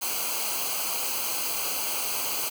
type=noise with comb filter; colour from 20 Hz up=white; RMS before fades=-29 dBFS; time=0.01-2.5 s; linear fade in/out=20 ms; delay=0.55 ms; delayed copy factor=-0.8; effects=none